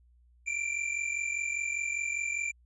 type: tone pair together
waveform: square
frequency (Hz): 2331 / 2376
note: D7 / D7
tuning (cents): -14 / +20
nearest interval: unison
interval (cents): 34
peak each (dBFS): -35 / -33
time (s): 0.46-2.52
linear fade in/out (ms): 20
effects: added 60 Hz sine -59 dBFS peak until 2.65 s + resampled to 24000 Hz